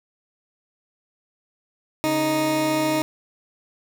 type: tone pair together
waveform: 20% pulse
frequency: 138.58 / 311.1 Hz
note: C#3 / D#4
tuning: 0 / 0 cents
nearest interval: octave + major second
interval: 1400 cents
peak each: -26 / -15 dBFS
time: 2.04-3.02 s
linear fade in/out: 0 ms
effects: none